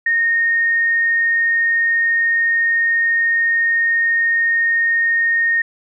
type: tone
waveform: sine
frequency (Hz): 1847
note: A#6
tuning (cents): -16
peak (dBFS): -13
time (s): 0.06-5.62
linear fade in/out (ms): 5
effects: none